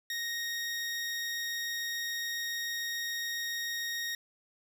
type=tone; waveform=20% pulse; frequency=1867 Hz; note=A#6; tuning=2 cents sharp; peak=-28 dBFS; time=0.1-4.15 s; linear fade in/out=2 ms; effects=none